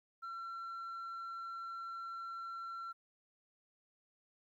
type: tone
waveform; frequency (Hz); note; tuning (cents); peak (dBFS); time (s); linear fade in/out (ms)
sine; 1356; E6; +49; -39; 0.22-2.93; 20
effects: tanh soft clip ceiling -41 dBFS + 13-bit